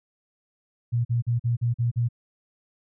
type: tone bursts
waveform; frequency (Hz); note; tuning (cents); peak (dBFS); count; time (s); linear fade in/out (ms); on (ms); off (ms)
sine; 118.8; A#2; +33; -20; 7; 0.92-2.088; 20; 130; 43
effects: none